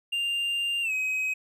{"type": "tone with pitch glide", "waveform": "triangle", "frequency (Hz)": [2794, 2533], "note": ["F7", "D#7"], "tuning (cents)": [0, 30], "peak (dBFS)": -24, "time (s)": [0.12, 1.34], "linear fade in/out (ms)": 10, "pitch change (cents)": -170, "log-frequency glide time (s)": [0.82, 0.92], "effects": []}